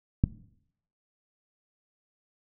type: click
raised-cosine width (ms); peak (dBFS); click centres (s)
5; -8; 0.239
effects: noise-tail reverb RT60 0.7 s tail -18 dB re dry